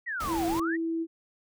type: exponential two-way sweep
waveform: sine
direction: down then up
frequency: 1994 to 675 to 1994 Hz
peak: -30 dBFS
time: 0.06-0.77 s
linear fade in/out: 20 ms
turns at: 0.46 s
type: noise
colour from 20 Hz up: pink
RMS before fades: -37 dBFS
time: 0.2-0.6 s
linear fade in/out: 5 ms
type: tone with pitch glide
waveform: sine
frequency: 330.8 to 328.7 Hz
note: E4 to E4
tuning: +6 to -5 cents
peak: -27 dBFS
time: 0.27-1.07 s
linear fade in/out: 50 ms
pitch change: -11 cents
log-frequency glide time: 0.53-0.86 s
effects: none